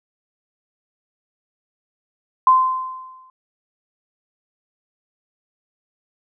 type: tone with exponential decay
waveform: sine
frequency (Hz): 1035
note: C6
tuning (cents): -19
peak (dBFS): -7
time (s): 2.47-3.3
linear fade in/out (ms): 2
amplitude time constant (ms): 180
effects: none